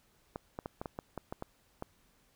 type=clicks; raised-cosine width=1 ms; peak=-24 dBFS; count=10; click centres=0.359 / 0.589 / 0.659 / 0.815 / 0.858 / 0.989 / 1.177 / 1.325 / 1.424 / 1.824 s; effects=pink hiss -69 dBFS RMS until 2.35 s